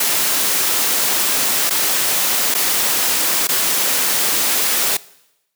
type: noise with dropouts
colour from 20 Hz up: white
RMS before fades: -17 dBFS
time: 0-4.97 s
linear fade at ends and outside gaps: 5 ms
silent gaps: 1.697-1.705 / 2.542-2.548 / 3.472-3.488 s
effects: noise-tail reverb RT60 0.9 s tail -21 dB re dry + high-pass 200 Hz 12 dB/octave